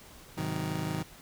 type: chord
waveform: 30% pulse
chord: Ab dominant seventh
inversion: none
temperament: just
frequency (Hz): 103.83 / 129.78 / 155.74 / 186.89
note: Ab2 / C3 / Eb3 / Gb3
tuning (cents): 0 / -14 / +2 / +18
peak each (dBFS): -37 / -37 / -31 / -36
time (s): 0.37-1.03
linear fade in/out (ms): 10
effects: pink hiss -52 dBFS RMS until 1.21 s